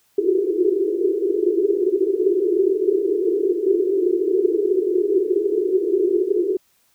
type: band-pass noise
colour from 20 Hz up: pink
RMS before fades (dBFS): -19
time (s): 0.18-6.57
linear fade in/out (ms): 5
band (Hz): 350 to 420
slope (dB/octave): 96
effects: white hiss -62 dBFS RMS until 6.94 s